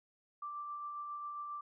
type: tone with tremolo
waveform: sine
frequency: 1174.7 Hz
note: D6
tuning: in tune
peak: -39 dBFS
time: 0.42-1.61 s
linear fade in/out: 5 ms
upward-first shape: sine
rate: 7.4 Hz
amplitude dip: 25%
effects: none